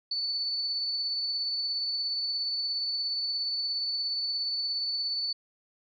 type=tone with tremolo; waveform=sine; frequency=4483 Hz; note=C#8; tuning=19 cents sharp; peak=-27 dBFS; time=0.11-5.33 s; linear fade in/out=5 ms; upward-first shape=sine; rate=17 Hz; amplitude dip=25%; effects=none